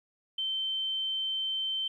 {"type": "tone", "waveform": "sine", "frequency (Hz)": 3100, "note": "G7", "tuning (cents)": -20, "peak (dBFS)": -29, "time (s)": [0.38, 1.88], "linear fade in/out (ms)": 5, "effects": ["11-bit"]}